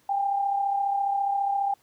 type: tone pair together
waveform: sine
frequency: 795.9 / 830.6 Hz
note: G5 / G#5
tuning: +26 / 0 cents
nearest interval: minor second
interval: 74 cents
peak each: -23 / -33 dBFS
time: 0.09-1.74 s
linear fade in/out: 5 ms
effects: pink hiss -63 dBFS RMS until 1.82 s + high-pass 100 Hz 12 dB/octave